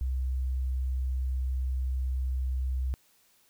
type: tone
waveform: sine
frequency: 64.6 Hz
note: C2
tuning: 21 cents flat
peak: -26 dBFS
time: 0.01-2.94 s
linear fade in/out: 0 ms
effects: tanh soft clip ceiling -22 dBFS + white hiss -65 dBFS RMS until 3.49 s